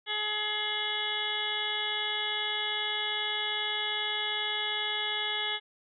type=harmonic tone; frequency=422.5 Hz; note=G#4; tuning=30 cents sharp; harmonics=1 / 2 / 3 / 4 / 5 / 7 / 8 / 9; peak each=-43 / -39 / -44 / -38 / -36 / -36 / -33 / -42 dBFS; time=0.06-5.6 s; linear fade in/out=50 ms; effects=none